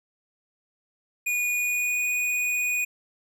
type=tone with pitch glide; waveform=square; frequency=2453 to 2471 Hz; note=D#7 to D#7; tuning=-25 to -13 cents; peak=-24 dBFS; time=1.26-2.85 s; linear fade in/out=10 ms; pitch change=+12 cents; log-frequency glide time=1.54-2.08 s; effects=none